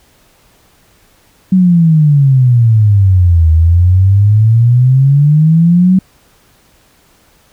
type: exponential two-way sweep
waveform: sine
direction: down then up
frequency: 190.2 to 79 to 190.1 Hz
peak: -4 dBFS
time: 1.52-5.99 s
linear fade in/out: 5 ms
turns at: 3.51 s
effects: pink hiss -49 dBFS RMS until 7.52 s